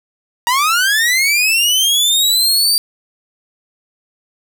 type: linear sweep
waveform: sawtooth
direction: up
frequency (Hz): 932.3 to 4699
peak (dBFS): -8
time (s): 0.47-2.78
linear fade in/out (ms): 0
effects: none